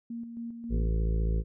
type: tone with tremolo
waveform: sine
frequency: 233.1 Hz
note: A#3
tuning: in tune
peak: -34 dBFS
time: 0.1-0.87 s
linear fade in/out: 5 ms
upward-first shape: square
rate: 3.7 Hz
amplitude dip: 45%
type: harmonic tone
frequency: 55 Hz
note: A1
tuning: in tune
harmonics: 1 / 2 / 3 / 4 / 5 / 6 / 7 / 8 / 9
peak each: -25 / -36 / -35 / -47 / -50 / -48 / -43 / -44 / -47 dBFS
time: 0.69-1.44 s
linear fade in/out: 50 ms
effects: none